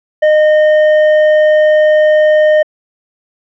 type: tone with hard clipping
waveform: triangle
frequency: 613 Hz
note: D#5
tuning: 26 cents flat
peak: -7 dBFS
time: 0.22-2.63 s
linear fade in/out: 10 ms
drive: 11 dB
effects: low-pass 3000 Hz 12 dB/octave